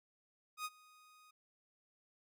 sawtooth tone with ADSR envelope, 1244.5 Hz, D#6, in tune, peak -34 dBFS, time 0.57-1.31 s, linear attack 80 ms, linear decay 41 ms, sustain -24 dB, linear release 7 ms, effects none

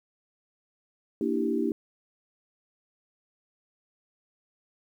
sine chord, E half-diminished seventh, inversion second, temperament equal, 233.1 / 293.7 / 329.6 / 392 Hz, Bb3 / D4 / E4 / G4, 0 / 0 / 0 / 0 cents, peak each -30 dBFS, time 1.21-1.72 s, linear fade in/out 2 ms, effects 10-bit

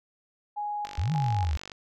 sine tone with tremolo, 830.6 Hz, G#5, in tune, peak -29 dBFS, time 0.56-1.52 s, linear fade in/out 20 ms, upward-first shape square, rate 1.7 Hz, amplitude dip 75%
click train, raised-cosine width 0.2 ms, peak -22 dBFS, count 43, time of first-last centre 0.85-1.718 s, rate 48.4 Hz
sine exponential two-way sweep, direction up then down, 69.3 to 164.81 to 69.3 Hz, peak -24 dBFS, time 0.98-1.57 s, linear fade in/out 0 ms, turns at 1.12 s
effects none

